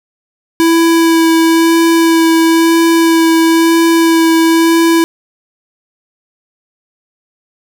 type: tone with vibrato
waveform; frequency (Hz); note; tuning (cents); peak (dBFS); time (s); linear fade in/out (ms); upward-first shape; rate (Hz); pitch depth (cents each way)
square; 329.6; E4; 0; -7; 0.6-5.04; 0; sine; 1; 12
effects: none